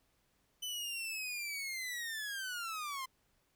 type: linear sweep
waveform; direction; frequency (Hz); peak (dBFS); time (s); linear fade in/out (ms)
sawtooth; down; 3031 to 1028; -35; 0.62-3.06; 10
effects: pink hiss -75 dBFS RMS until 3.55 s